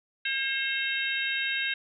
harmonic tone with a mistuned harmonic, 537 Hz, C5, 45 cents sharp, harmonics 3 / 4 / 5 / 6 / 7, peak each -31 / -34 / -32 / -37 / -34 dBFS, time 0.25-1.74 s, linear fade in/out 5 ms, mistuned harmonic 6, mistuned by -59 cents, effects none

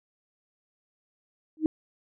sine tone with exponential growth, 312.8 Hz, D#4, 9 cents sharp, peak -15 dBFS, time 1.57-1.66 s, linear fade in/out 1 ms, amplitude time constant 18 ms, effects none

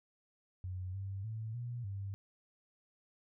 sine tone with pitch steps, 92 / 97.5 / 110.5 / 120.5 / 98.7 Hz, F#2 / G2 / A2 / B2 / G2, -9 / -9 / +8 / -42 / +12 cents, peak -38 dBFS, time 0.64-2.14 s, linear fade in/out 0 ms, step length 300 ms, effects none

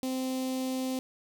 sawtooth tone with notch filter, 259.5 Hz, C4, 14 cents flat, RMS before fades -32 dBFS, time 0.03-0.99 s, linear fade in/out 0 ms, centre 1500 Hz, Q 0.54, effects none

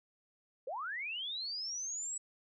sine linear sweep, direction up, 466.2 to 7902 Hz, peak -37 dBFS, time 0.67-2.18 s, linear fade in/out 5 ms, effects none

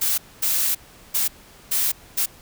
blue noise bursts at uneven times, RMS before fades -21 dBFS, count 5, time 0.01-0.18 / 0.42-0.75 / 1.14-1.28 / 1.71-1.92 / 2.17-2.26 s, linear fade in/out 10 ms, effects pink hiss -48 dBFS RMS until 2.41 s

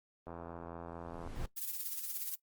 click train, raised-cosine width 1 ms, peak -31 dBFS, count 86, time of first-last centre 0.27-1.275 s, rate 84.6 Hz
brown noise with exponential growth, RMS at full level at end -35 dBFS, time 0.77-1.46 s, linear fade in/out 5 ms, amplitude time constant 150 ms
violet noise with tremolo, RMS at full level -36 dBFS, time 1.56-2.36 s, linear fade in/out 20 ms, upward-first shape triangle, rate 17 Hz, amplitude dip 75%
effects noise-tail reverb RT60 0.1 s tail -19 dB re dry + Opus 32 kbps

